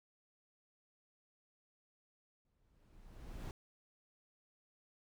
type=noise with exponential growth; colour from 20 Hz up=brown; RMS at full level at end=-41 dBFS; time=2.45-3.51 s; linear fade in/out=1 ms; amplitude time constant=230 ms; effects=none